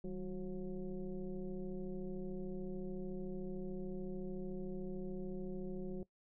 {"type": "tone with frequency modulation", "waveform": "sine", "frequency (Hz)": 191.8, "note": "G3", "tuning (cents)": -37, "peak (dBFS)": -39, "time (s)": [0.04, 6.03], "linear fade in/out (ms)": 2, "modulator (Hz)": 175, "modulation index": 1.4, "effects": ["noise-tail reverb RT60 0.1 s tail -20 dB re dry"]}